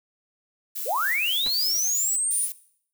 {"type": "noise with tremolo", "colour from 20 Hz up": "violet", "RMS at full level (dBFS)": -31, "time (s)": [0.75, 2.05], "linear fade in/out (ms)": 10, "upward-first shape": "sine", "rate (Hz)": 3.8, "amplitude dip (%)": 35}
{"type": "linear sweep", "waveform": "sine", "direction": "up", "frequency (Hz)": [371.1, 9956], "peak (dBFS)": -22, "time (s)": [0.85, 2.49], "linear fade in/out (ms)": 50}
{"type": "noise with exponential decay", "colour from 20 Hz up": "pink", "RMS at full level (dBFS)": -34, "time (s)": [1.46, 1.57], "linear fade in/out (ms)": 0, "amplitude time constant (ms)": 22}
{"type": "noise bursts", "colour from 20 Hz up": "violet", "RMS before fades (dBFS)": -33, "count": 3, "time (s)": [1.59, 2.52], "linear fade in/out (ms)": 0, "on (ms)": 210, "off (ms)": 150}
{"effects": ["noise-tail reverb RT60 0.6 s tail -18 dB re dry"]}